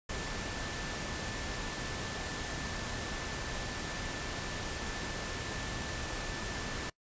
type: tone in noise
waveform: sine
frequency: 1760 Hz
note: A6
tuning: in tune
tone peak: -46 dBFS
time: 0.09-6.9 s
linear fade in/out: 5 ms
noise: pink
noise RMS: -38 dBFS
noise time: 0.09-6.9 s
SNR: -11 dB
effects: noise-tail reverb RT60 0.1 s tail -23 dB re dry + resampled to 16000 Hz